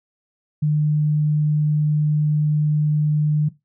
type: tone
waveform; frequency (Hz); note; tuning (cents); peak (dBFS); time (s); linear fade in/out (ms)
sine; 150.8; D3; +46; -15; 0.62-3.49; 10
effects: noise-tail reverb RT60 0.2 s tail -17 dB re dry